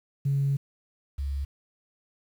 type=tone pair in turn; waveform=sine; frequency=139 / 69.68 Hz; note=C#3 / C#2; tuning=+5 / +10 cents; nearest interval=octave; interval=1195 cents; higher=first; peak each=-21 / -27 dBFS; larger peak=first; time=0.25-0.57 / 1.18-1.45 s; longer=first; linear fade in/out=10 ms; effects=tanh soft clip ceiling -18 dBFS + 9-bit